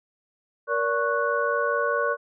sine tone cluster, 471.3 / 576 / 1105 / 1479 Hz, A#4 / D5 / C#6 / F#6, +19 / -34 / -6 / -1 cents, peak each -27 dBFS, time 0.67-2.17 s, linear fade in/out 50 ms, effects none

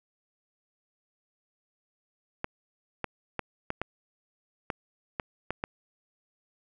clicks, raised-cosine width 0.5 ms, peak -15 dBFS, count 9, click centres 2.444 / 3.043 / 3.393 / 3.704 / 3.816 / 4.702 / 5.198 / 5.506 / 5.639 s, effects none

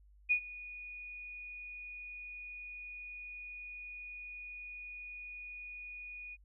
sine tone with ADSR envelope, 2462 Hz, D#7, 19 cents flat, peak -24 dBFS, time 0.29-6.37 s, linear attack 24 ms, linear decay 83 ms, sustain -20 dB, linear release 37 ms, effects added 50 Hz sine -59 dBFS peak until 6.44 s

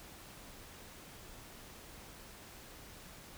silence, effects pink hiss -53 dBFS RMS until 3.37 s

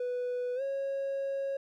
triangle tone with pitch glide, 493.9 to 548 Hz, B4 to C#5, 0 to -20 cents, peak -28 dBFS, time 0-1.57 s, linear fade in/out 5 ms, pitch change +180 cents, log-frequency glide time 0.55-0.62 s, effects tanh soft clip ceiling -25 dBFS

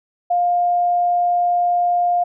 sine tone, 705 Hz, F5, 16 cents sharp, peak -14 dBFS, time 0.3-2.24 s, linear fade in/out 10 ms, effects none

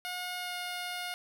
10% pulse tone with pitch glide, 721 to 716 Hz, F#5 to F5, -45 to +43 cents, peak -27 dBFS, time 0.05-1.14 s, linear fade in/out 0 ms, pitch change -12 cents, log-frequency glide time 0.37-0.55 s, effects none

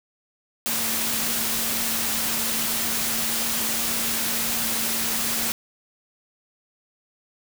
sine tone in noise, 227 Hz, A#3, 46 cents flat, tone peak -36 dBFS, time 0.66-5.52 s, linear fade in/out 0 ms, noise white, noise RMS -25 dBFS, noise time 0.66-5.52 s, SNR -14 dB, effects none

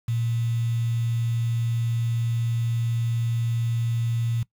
sine tone with quantisation, 116.54 Hz, A#2, in tune, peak -22 dBFS, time 0.08-4.43 s, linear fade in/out 5 ms, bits 7, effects noise-tail reverb RT60 0.1 s tail -20 dB re dry

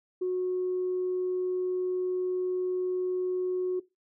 sine tone, 366.1 Hz, F#4, 18 cents flat, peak -25 dBFS, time 0.21-3.8 s, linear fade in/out 10 ms, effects noise-tail reverb RT60 0.2 s tail -18 dB re dry + tanh soft clip ceiling -22 dBFS

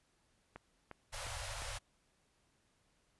click train, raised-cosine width 0.5 ms, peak -32 dBFS, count 4, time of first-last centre 0.56-1.62 s, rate 2.83 Hz
pink band-stop noise, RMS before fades -43 dBFS, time 1.12-1.79 s, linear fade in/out 20 ms, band 120 to 510 Hz, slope 96 dB/octave
effects pink hiss -75 dBFS RMS until 3.19 s + resampled to 24000 Hz

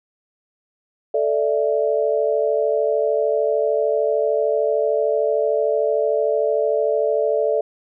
sine chord, A suspended fourth, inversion none, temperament just, 440 / 586.7 / 660 Hz, A4 / D5 / E5, 0 / -2 / +2 cents, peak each -20 / -20 / -23 dBFS, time 1.14-7.61 s, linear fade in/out 5 ms, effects none

